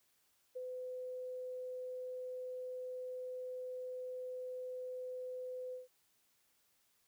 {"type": "tone with ADSR envelope", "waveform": "sine", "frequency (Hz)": 506, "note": "B4", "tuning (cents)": 42, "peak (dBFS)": -39, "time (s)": [0.55, 5.88], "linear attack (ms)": 17, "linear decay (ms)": 19, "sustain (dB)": -2, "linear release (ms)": 150, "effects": ["white hiss -75 dBFS RMS until 7.07 s"]}